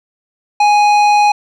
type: tone with tanh clipping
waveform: triangle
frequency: 830.6 Hz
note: G#5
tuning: in tune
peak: -9 dBFS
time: 0.6-1.32 s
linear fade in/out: 5 ms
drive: 17 dB
effects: none